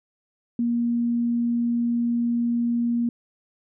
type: tone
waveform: sine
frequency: 236.6 Hz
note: A#3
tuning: 26 cents sharp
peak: -20 dBFS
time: 0.59-3.09 s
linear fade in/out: 2 ms
effects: none